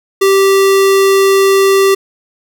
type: tone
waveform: square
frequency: 390 Hz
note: G4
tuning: 9 cents flat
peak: -7 dBFS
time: 0.21-1.95 s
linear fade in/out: 10 ms
effects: none